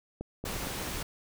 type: click train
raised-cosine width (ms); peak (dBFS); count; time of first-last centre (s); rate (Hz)
2; -23; 3; 0.21-0.671; 4.34
type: noise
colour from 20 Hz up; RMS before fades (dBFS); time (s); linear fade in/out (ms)
pink; -36; 0.45-1.03; 5
effects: none